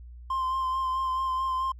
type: tone with vibrato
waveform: triangle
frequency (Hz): 1046.5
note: C6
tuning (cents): 0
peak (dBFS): -23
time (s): 0.3-1.72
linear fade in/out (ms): 5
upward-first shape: sine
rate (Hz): 4.6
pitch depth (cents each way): 23
effects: tanh soft clip ceiling -19 dBFS + added 60 Hz sine -42 dBFS peak until 1.79 s